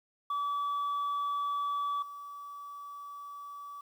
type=tone with level steps; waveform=sine; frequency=1148 Hz; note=D6; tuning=40 cents flat; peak=-27 / -41 dBFS; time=0.3-3.81 s; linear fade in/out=5 ms; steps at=2.02 s; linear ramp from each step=5 ms; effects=tanh soft clip ceiling -29 dBFS + 10-bit